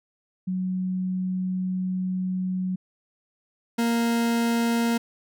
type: tone pair in turn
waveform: sine / 40% pulse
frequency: 185 / 232.9 Hz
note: F#3 / A#3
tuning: 0 / -1 cents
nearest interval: major third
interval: 399 cents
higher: second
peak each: -24 / -20 dBFS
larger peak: second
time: 0.47-2.76 / 3.78-4.98 s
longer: first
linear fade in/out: 10 ms
effects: none